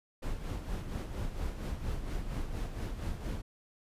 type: noise with tremolo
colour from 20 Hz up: brown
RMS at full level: -34 dBFS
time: 0.22-3.42 s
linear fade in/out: 10 ms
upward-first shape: sine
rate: 4.3 Hz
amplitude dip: 55%
effects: resampled to 32000 Hz